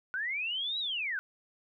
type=linear two-way sweep; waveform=sine; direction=up then down; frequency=1451 to 3940 to 1451 Hz; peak=-31 dBFS; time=0.14-1.19 s; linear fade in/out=0 ms; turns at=0.79 s; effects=none